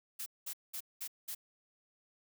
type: noise bursts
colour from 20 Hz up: blue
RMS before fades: -41 dBFS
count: 5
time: 0.19-1.35 s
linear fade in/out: 10 ms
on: 72 ms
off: 200 ms
effects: none